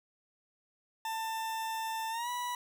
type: tone with pitch glide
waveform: 40% pulse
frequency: 892 to 978.4 Hz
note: A5 to B5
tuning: +23 to -16 cents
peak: -33 dBFS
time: 1.05-2.55 s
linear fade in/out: 2 ms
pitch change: +161 cents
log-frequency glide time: 2.1-2.29 s
effects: none